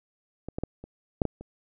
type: clicks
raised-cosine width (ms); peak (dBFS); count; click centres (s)
2; -22 / -18 / -15 / -28 / -9 / -13 / -28; 7; 0.486 / 0.585 / 0.636 / 0.84 / 1.218 / 1.253 / 1.41
effects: none